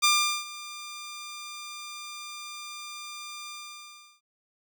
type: tone with ADSR envelope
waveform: 10% pulse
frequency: 1196 Hz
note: D6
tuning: 31 cents sharp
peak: -10 dBFS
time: 0.02-4.21 s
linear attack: 22 ms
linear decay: 400 ms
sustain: -20 dB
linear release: 710 ms
effects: none